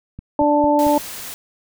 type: click train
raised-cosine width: 5 ms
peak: -20 dBFS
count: 4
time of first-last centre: 0.19-0.867 s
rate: 4.43 Hz
type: harmonic tone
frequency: 293.7 Hz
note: D4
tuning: in tune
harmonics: 1 / 2 / 3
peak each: -17 / -17 / -17 dBFS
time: 0.39-0.98 s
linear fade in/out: 2 ms
type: noise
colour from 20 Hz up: white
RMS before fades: -32 dBFS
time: 0.79-1.34 s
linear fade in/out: 0 ms
effects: none